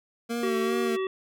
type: tone with vibrato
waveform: 25% pulse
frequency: 230.6 Hz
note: A#3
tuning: 19 cents flat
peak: -24 dBFS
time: 0.29-0.97 s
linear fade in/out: 20 ms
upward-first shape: sine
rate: 2.5 Hz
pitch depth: 45 cents each way
type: harmonic tone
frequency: 380 Hz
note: F#4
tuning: 46 cents sharp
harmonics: 1 / 3 / 5 / 7 / 9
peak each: -26 / -36 / -40 / -43 / -45 dBFS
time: 0.43-1.07 s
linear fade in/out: 2 ms
effects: none